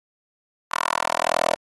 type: tone with high-pass filter sweep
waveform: 10% pulse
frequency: 41.2 Hz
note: E1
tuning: in tune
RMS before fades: -23 dBFS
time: 0.71-1.56 s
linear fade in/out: 10 ms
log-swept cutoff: 1100 to 610 Hz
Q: 3.1
effects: AAC 32 kbps